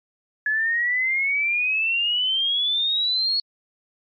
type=exponential sweep; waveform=sine; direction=up; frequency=1700 to 4377 Hz; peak=-19 dBFS; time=0.46-3.4 s; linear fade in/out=2 ms; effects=MP3 32 kbps